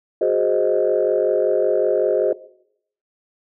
sine chord, Ab dominant seventh, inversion third, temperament equal, 370 / 415.3 / 523.3 / 622.3 Hz, Gb4 / Ab4 / C5 / Eb5, 0 / 0 / 0 / 0 cents, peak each -20 dBFS, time 0.21-2.33 s, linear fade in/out 5 ms, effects noise-tail reverb RT60 0.7 s tail -18 dB re dry + tanh soft clip ceiling -7 dBFS

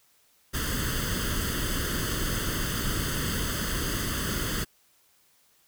pink noise with comb filter, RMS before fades -29 dBFS, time 0.53-4.65 s, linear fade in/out 20 ms, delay 0.63 ms, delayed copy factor +0.8, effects white hiss -64 dBFS RMS until 5.67 s

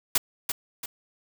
white noise with echo, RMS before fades -21 dBFS, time 0.15-0.18 s, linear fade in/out 5 ms, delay 340 ms, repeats 2, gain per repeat -7 dB, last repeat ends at 0.86 s, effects none

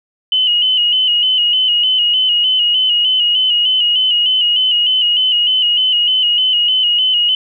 sine tone with vibrato, 2960 Hz, F#7, in tune, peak -10 dBFS, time 0.32-7.35 s, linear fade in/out 2 ms, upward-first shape square, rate 3.3 Hz, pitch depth 45 cents each way, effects none

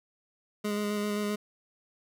25% pulse tone with vibrato, 207.7 Hz, G#3, in tune, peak -25 dBFS, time 0.64-1.36 s, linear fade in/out 10 ms, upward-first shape square, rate 7.6 Hz, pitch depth 12 cents each way, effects none

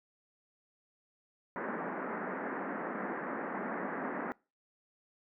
pink band-pass noise, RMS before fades -38 dBFS, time 1.56-4.32 s, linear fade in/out 0 ms, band 190 to 1900 Hz, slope 48 dB/octave, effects noise-tail reverb RT60 0.3 s tail -24 dB re dry

